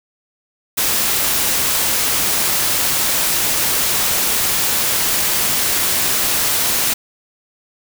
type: noise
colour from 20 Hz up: white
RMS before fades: -17 dBFS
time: 0.77-6.94 s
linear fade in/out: 10 ms
effects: none